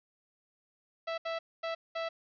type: tone bursts at uneven times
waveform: sawtooth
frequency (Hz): 659.3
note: E5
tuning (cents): 0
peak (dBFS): -29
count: 4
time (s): 1.07-1.18 / 1.25-1.39 / 1.63-1.75 / 1.95-2.09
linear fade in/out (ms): 10
effects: resampled to 11025 Hz + 10-bit